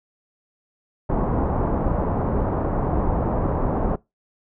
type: low-pass noise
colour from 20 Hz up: pink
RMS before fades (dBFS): -22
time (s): 1.09-3.96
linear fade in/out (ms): 10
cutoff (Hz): 1000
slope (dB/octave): 24
effects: noise-tail reverb RT60 0.2 s tail -22 dB re dry